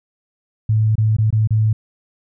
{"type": "tone with dropouts", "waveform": "sine", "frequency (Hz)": 109, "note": "A2", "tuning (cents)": -16, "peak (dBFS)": -12, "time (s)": [0.69, 1.73], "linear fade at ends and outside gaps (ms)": 5, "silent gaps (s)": [[0.955, 0.98], [1.167, 1.184], [1.305, 1.326], [1.474, 1.506]], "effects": []}